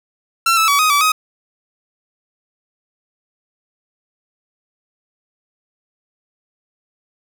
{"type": "tone with pitch steps", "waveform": "sawtooth", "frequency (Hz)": [1352, 1310, 1138, 1253, 1152, 1260], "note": ["E6", "E6", "C#6", "D#6", "D6", "D#6"], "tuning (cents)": [43, -11, 45, 12, -34, 21], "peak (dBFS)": -8, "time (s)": [0.46, 1.12], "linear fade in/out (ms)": 5, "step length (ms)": 110, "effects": []}